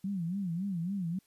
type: tone with vibrato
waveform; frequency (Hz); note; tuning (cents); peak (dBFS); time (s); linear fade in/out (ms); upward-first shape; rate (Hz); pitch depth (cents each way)
sine; 182.4; F#3; -24; -31; 0.04-1.19; 5; sine; 3.6; 180
effects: white hiss -70 dBFS RMS until 1.26 s + resampled to 32000 Hz

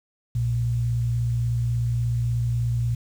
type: tone pair together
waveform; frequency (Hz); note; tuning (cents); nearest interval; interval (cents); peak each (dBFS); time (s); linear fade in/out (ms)
sine; 61.8 / 118.29; B1 / A#2; +2 / +26; major seventh; 1124; -31 / -21; 0.35-2.95; 5
effects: 8-bit

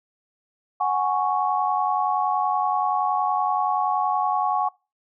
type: chord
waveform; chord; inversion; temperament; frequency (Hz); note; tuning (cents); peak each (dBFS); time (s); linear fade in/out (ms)
sine; F# suspended second; none; equal; 740 / 830.6 / 1108.7; F#5 / G#5 / C#6; 0 / 0 / 0; -24; 0.8-4.69; 10
effects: noise-tail reverb RT60 0.3 s tail -25 dB re dry

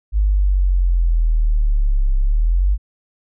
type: exponential two-way sweep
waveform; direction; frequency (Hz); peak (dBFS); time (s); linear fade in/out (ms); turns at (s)
sine; down then up; 51.91 to 33 to 51.91; -12; 0.12-2.78; 50; 2.18
effects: none

